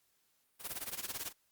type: noise with tremolo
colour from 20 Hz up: white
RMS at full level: -38 dBFS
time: 0.59-1.33 s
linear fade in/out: 50 ms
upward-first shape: sine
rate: 18 Hz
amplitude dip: 85%
effects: white hiss -75 dBFS RMS until 1.51 s + Opus 48 kbps